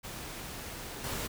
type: noise with level steps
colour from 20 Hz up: pink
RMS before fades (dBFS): -42 / -36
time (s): 0.03-1.28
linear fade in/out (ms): 20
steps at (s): 1.04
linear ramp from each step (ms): 2
effects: none